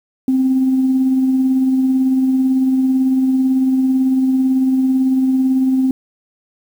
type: tone with tremolo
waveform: sine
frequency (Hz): 261.6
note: C4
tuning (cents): 0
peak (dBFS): -9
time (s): 0.28-5.91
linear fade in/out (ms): 2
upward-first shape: triangle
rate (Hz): 18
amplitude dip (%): 35
effects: tanh soft clip ceiling -6 dBFS + 7-bit